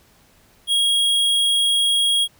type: tone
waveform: square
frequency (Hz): 3290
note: G#7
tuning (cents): -17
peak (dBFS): -16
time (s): 0.67-2.28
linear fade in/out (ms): 50
effects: pink hiss -55 dBFS RMS until 2.39 s